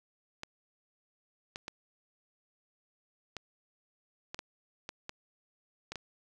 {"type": "clicks", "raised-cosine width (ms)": 0.2, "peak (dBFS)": -22, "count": 10, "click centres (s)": [0.434, 1.559, 1.681, 3.367, 4.345, 4.391, 4.891, 5.094, 5.92, 5.957], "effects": []}